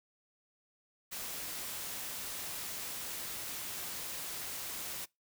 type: noise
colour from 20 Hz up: white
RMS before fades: -41 dBFS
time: 1.11-5.06 s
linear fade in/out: 20 ms
effects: noise-tail reverb RT60 0.2 s tail -24 dB re dry